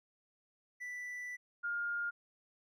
triangle / sine tone pair in turn, 1975.5 / 1413.1 Hz, B6 / F6, 0 / +20 cents, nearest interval tritone, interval 580 cents, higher first, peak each -39 / -34 dBFS, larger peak second, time 0.8-1.37 / 1.63-2.11 s, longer first, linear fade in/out 20 ms, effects none

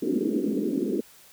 pink band-pass noise, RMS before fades -26 dBFS, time 0.02-1.01 s, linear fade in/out 10 ms, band 210 to 420 Hz, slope 48 dB/octave, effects white hiss -53 dBFS RMS until 1.32 s

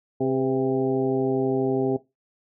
harmonic tone with a mistuned harmonic, 132.4 Hz, C3, 21 cents sharp, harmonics 1 / 2 / 3 / 4 / 5 / 6, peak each -30 / -25 / -24 / -34 / -32 / -34 dBFS, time 0.2-1.97 s, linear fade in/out 10 ms, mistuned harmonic 4, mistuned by -68 cents, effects noise-tail reverb RT60 0.2 s tail -17 dB re dry

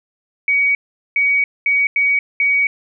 sine tone bursts at uneven times, 2256 Hz, C#7, 30 cents sharp, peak -12 dBFS, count 5, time 0.48-0.75 / 1.16-1.44 / 1.66-1.87 / 1.96-2.19 / 2.4-2.67 s, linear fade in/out 2 ms, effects none

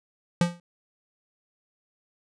square tone with exponential decay, 173.5 Hz, F3, 11 cents flat, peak -16 dBFS, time 0.41-0.6 s, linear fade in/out 2 ms, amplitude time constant 41 ms, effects resampled to 22050 Hz

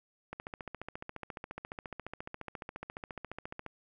click train, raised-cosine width 0.5 ms, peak -25 dBFS, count 49, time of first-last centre 0.33-3.663 s, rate 14.4 Hz, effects none

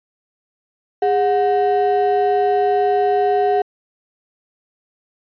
triangle ring-modulated tone, 570 Hz, C#5, 48 cents sharp, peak -8 dBFS, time 1.02-3.62 s, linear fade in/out 5 ms, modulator 161 Hz, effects tanh soft clip ceiling -4 dBFS + resampled to 11025 Hz

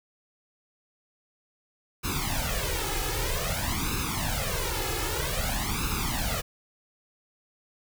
pink noise with flanger, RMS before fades -29 dBFS, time 2.03-6.42 s, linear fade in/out 20 ms, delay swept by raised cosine 0.77 to 2.37 ms, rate 0.52 Hz, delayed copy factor +1, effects none

